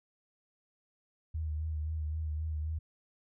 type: tone with vibrato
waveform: sine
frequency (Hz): 77.8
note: D#2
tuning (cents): 0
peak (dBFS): -32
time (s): 1.34-2.79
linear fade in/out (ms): 10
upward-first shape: sine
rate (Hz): 3.8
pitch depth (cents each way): 39
effects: none